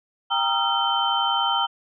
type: tone cluster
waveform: sine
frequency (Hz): 791 / 933 / 1255 / 1366 / 3089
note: G5 / A#5 / D#6 / F6 / G7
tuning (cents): +15 / +1 / +15 / -39 / -26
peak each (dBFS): -26 / -25 / -30 / -27 / -24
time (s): 0.3-1.67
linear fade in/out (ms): 20
effects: none